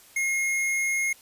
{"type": "tone", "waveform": "square", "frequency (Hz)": 2150, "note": "C7", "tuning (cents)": 47, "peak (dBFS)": -24, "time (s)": [0.16, 1.13], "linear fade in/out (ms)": 5, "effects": ["white hiss -53 dBFS RMS until 1.21 s", "resampled to 32000 Hz"]}